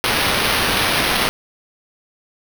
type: noise with sample-and-hold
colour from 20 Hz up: blue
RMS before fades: -18 dBFS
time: 0.04-1.29 s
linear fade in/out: 0 ms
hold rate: 7350 Hz
effects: none